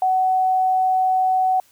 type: tone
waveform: sine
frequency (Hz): 749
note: F#5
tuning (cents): +21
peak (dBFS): -15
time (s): 0.02-1.6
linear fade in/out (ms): 2
effects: white hiss -56 dBFS RMS until 1.71 s